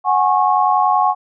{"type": "chord", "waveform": "sine", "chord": "F# suspended second", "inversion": "none", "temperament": "equal with one note detuned", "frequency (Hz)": [740, 830.6, 1093.5], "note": ["F#5", "G#5", "C#6"], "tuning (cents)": [0, 0, -24], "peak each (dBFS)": -16, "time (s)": [0.04, 1.15], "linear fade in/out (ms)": 50, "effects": []}